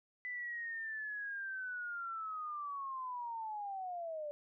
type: linear sweep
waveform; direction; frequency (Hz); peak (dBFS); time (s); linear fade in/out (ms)
sine; down; 2000 to 580; -39; 0.25-4.31; 0
effects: none